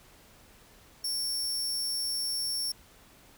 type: tone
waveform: sawtooth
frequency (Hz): 5460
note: F8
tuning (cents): -40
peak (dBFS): -27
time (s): 1.04-2.72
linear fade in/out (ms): 5
effects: pink hiss -57 dBFS RMS until 3.37 s